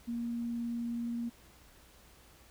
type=tone with vibrato; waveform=sine; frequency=235.3 Hz; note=A#3; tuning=16 cents sharp; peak=-33 dBFS; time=0.07-1.3 s; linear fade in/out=20 ms; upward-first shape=triangle; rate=19 Hz; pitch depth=8 cents each way; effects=added 60 Hz sine -63 dBFS peak until 2.5 s + pink hiss -60 dBFS RMS until 2.5 s